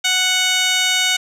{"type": "tone with band-pass filter", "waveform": "15% pulse", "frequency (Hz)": 740, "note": "F#5", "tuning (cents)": 0, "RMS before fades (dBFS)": -17, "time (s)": [0.04, 1.17], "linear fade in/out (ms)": 10, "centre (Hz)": 4500, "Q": 1.6, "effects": []}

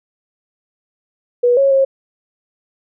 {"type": "tone with pitch steps", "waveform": "sine", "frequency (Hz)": [486.6, 549, 540], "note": ["B4", "C#5", "C#5"], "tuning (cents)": [-26, -17, -45], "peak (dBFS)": -9, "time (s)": [1.43, 1.85], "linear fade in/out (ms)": 10, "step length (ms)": 140, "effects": []}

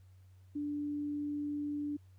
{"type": "tone", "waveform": "sine", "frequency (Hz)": 292.4, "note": "D4", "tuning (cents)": -7, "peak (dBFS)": -34, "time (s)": [0.55, 1.97], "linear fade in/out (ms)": 10, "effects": ["added 93 Hz sine -56 dBFS peak until 2.18 s", "pink hiss -75 dBFS RMS until 2.18 s"]}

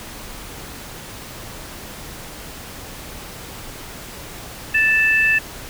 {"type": "tone pair together", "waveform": "sine", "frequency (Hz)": [1760, 2637], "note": ["A6", "E7"], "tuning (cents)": [0, 0], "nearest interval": "perfect fifth", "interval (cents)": 700, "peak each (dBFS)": -16, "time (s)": [4.74, 5.39], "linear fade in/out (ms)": 10, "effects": ["pink hiss -35 dBFS RMS until 5.69 s"]}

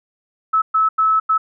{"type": "tone bursts at uneven times", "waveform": "sine", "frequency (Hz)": 1300, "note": "E6", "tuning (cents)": -24, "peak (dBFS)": -12, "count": 4, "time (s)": [[0.53, 0.62], [0.74, 0.89], [0.98, 1.2], [1.29, 1.38]], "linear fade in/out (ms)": 10, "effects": []}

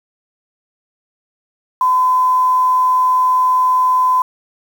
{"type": "tone with quantisation", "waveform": "sine", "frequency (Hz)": 1015, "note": "B5", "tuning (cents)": 47, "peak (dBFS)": -10, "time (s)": [1.81, 4.22], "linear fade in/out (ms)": 2, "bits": 6, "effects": []}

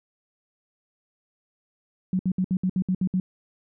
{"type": "tone bursts", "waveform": "sine", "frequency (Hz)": 185.2, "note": "F#3", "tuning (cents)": 2, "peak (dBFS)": -20, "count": 9, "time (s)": [2.13, 3.2], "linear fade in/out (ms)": 2, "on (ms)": 62, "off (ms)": 64, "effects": []}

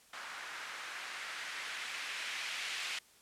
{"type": "noise with low-pass filter sweep", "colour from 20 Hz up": "violet", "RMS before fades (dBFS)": -42, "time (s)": [0.13, 2.99], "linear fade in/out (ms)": 5, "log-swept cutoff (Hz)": [1400, 2500], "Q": 1.5, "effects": ["white hiss -63 dBFS RMS until 3.21 s", "low-pass 11000 Hz 12 dB/octave"]}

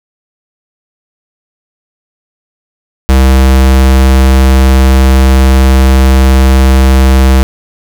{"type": "tone", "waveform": "square", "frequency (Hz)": 65.8, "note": "C2", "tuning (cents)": 10, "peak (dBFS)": -3, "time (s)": [3.09, 7.43], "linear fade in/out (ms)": 0, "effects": []}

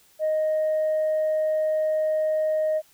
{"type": "tone", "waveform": "sine", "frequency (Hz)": 622.3, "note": "D#5", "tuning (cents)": 0, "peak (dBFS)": -19, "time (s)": [0.19, 2.82], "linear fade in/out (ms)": 50, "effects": ["tanh soft clip ceiling -18 dBFS", "white hiss -58 dBFS RMS until 2.93 s"]}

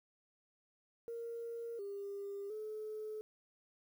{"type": "tone with pitch steps", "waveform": "sine", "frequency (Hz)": [465.2, 400.9, 430.3], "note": ["A#4", "G4", "A4"], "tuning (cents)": [-4, 39, -39], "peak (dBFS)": -40, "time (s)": [1.08, 3.21], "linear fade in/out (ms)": 0, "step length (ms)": 710, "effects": ["tanh soft clip ceiling -36 dBFS", "11-bit"]}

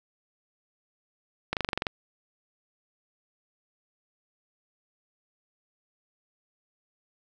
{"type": "slowing click train", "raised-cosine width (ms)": 0.3, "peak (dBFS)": -11, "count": 9, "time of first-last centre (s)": [1.53, 1.868], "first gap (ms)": 38, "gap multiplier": 1.03, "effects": []}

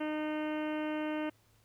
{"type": "harmonic tone", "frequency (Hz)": 306.1, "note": "D#4", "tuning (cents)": -28, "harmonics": [1, 2, 3, 4, 5, 6, 7, 8, 9, 10], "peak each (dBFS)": [-34, -39, -44, -49, -47, -51, -50, -54, -51, -54], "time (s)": [0, 1.3], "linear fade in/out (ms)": 10, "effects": ["added 109 Hz sine -69 dBFS peak until 1.64 s", "pink hiss -69 dBFS RMS until 1.64 s"]}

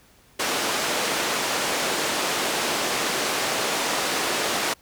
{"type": "band-pass noise", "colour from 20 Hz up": "pink", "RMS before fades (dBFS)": -25, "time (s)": [0.39, 4.74], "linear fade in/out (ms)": 10, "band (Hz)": [360, 8700], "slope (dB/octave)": 12, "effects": ["pink hiss -56 dBFS RMS until 4.81 s"]}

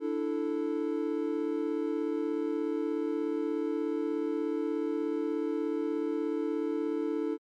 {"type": "chord", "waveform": "triangle", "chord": "D suspended second", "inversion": "none", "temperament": "just", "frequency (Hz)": [293.7, 330.4, 440.5], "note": ["D4", "E4", "A4"], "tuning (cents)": [0, 4, 2], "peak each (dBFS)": -31, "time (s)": [0, 7.38], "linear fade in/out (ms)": 50, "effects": ["MP3 64 kbps"]}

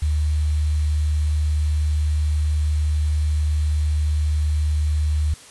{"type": "tone with quantisation", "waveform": "sine", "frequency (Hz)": 75.7, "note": "D#2", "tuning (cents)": -47, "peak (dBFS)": -17, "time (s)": [0.02, 5.34], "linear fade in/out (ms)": 5, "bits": 7, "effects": ["white hiss -44 dBFS RMS until 5.5 s", "resampled to 24000 Hz"]}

